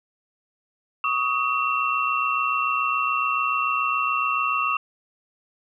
sine tone cluster, 1126 / 1253 / 2711 Hz, C#6 / D#6 / E7, +27 / +12 / +48 cents, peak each -25 dBFS, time 1.04-4.77 s, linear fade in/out 2 ms, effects none

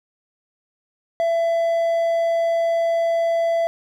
triangle tone, 669 Hz, E5, 25 cents sharp, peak -15 dBFS, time 1.2-3.67 s, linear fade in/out 0 ms, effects none

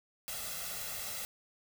white noise with comb filter, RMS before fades -40 dBFS, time 0.28-1.25 s, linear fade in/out 0 ms, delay 1.5 ms, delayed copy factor +0.7, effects none

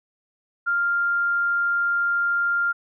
sine tone, 1396.9 Hz, F6, in tune, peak -19 dBFS, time 0.66-2.73 s, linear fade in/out 20 ms, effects none

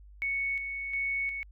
sine tone with tremolo, 2217 Hz, C#7, in tune, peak -28 dBFS, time 0.22-1.43 s, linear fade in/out 0 ms, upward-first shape square, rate 1.4 Hz, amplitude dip 45%, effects added 50 Hz sine -49 dBFS peak until 1.51 s

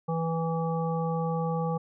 harmonic tone, 164.3 Hz, E3, 5 cents flat, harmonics 1 / 3 / 5 / 7, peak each -28 / -32 / -34 / -38 dBFS, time 0.08-1.78 s, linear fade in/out 10 ms, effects none

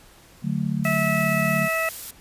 sine chord, D major, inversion none, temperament just, 146.83 / 183.54 / 220.2 Hz, D3 / F#3 / A3, 0 / -14 / +2 cents, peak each -26 / -26 / -27 dBFS, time 0.42-1.69 s, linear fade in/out 50 ms
blue noise, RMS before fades -34 dBFS, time 0.84-2.11 s, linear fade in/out 5 ms
harmonic tone, 650 Hz, E5, 24 cents flat, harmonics 1 / 2 / 3 / 4, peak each -26 / -28 / -26 / -28 dBFS, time 0.85-1.89 s, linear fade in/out 2 ms
effects pink hiss -51 dBFS RMS until 2.2 s + resampled to 32000 Hz

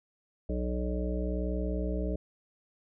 harmonic tone, 61.3 Hz, B1, 12 cents flat, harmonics 1 / 3 / 5 / 7 / 9 / 10, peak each -31 / -36 / -38 / -39 / -41 / -41 dBFS, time 0.49-2.16 s, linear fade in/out 5 ms, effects none

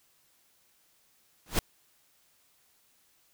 pink noise with exponential growth, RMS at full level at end -22 dBFS, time 1.46-1.59 s, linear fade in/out 1 ms, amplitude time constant 28 ms, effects white hiss -67 dBFS RMS until 3.33 s

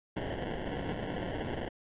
white noise with sample-and-hold, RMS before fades -36 dBFS, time 0.16-1.69 s, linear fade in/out 10 ms, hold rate 1225 Hz, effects resampled to 8000 Hz

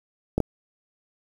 clicks, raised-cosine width 2 ms, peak -8 dBFS, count 2, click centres 0.38 / 0.403 s, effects 7-bit

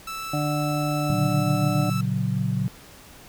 sawtooth tone, 1318.5 Hz, E6, in tune, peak -27 dBFS, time 0.07-2.01 s, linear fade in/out 5 ms
harmonic tone, 148.1 Hz, D3, 15 cents sharp, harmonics 1 / 2 / 4 / 5, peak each -25 / -28 / -31 / -32 dBFS, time 0.33-1.9 s, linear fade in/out 5 ms
sine chord, F# major, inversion first, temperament equal with one note detuned, 116.54 / 140.93 / 185 Hz, A#2 / C#3 / F#3, 0 / +29 / 0 cents, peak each -26 dBFS, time 1.1-2.68 s, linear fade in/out 0 ms
effects pink hiss -47 dBFS RMS until 3.28 s

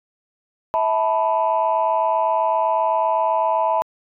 sine chord, E suspended fourth, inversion none, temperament equal with one note detuned, 649.8 / 880 / 987.8 Hz, E5 / A5 / B5, -25 / 0 / 0 cents, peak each -20 dBFS, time 0.74-3.82 s, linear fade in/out 0 ms, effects tanh soft clip ceiling -9 dBFS

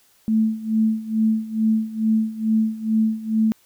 sine tone with tremolo, 220 Hz, A3, in tune, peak -14 dBFS, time 0.28-3.52 s, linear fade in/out 0 ms, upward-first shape sine, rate 2.3 Hz, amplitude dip 85%, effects white hiss -58 dBFS RMS until 3.65 s

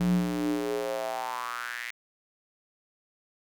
square tone with high-pass filter sweep, 59.4 Hz, A#1, 33 cents sharp, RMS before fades -30 dBFS, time 0-1.91 s, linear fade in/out 5 ms, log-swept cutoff 150 to 2100 Hz, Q 5, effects none

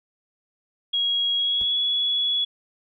sine tone with pitch glide, 3300 to 3383 Hz, G#7 to G#7, -12 to +31 cents, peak -20 dBFS, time 0.93-2.45 s, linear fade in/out 10 ms, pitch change +43 cents, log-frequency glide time 1.37-1.78 s
brown noise with exponential decay, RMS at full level -36 dBFS, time 1.61-1.68 s, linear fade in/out 0 ms, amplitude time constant 15 ms
effects none

